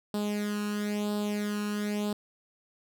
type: tone with flanger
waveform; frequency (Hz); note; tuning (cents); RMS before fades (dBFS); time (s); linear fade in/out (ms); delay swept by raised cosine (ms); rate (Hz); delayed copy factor
sawtooth; 207.7; G#3; 0; -31; 0.14-2.13; 2; 0.23 to 0.73; 1; +0.75
effects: none